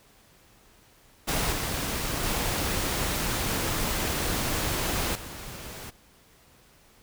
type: noise with level steps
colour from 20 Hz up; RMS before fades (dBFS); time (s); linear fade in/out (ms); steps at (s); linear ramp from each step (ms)
pink; -27 / -30 / -28 / -40; 1.27-5.91; 20; 1.52 / 2.23 / 5.15; 5
effects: pink hiss -58 dBFS RMS until 7.02 s